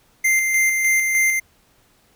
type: tone with tremolo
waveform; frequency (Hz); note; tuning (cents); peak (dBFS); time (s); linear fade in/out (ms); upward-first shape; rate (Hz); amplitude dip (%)
square; 2090; C7; -2; -15; 0.24-1.4; 10; square; 3.3; 35
effects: pink hiss -58 dBFS RMS until 2.15 s